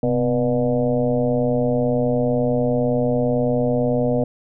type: tone with frequency modulation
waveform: sine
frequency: 368.6 Hz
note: F#4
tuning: 7 cents flat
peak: -16 dBFS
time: 0.03-4.24 s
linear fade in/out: 2 ms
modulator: 118 Hz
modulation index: 2.3
effects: none